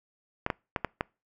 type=clicks; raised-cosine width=0.5 ms; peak=-12 dBFS; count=5; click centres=0.464 / 0.502 / 0.762 / 0.847 / 1.009 s; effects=noise-tail reverb RT60 0.3 s tail -26 dB re dry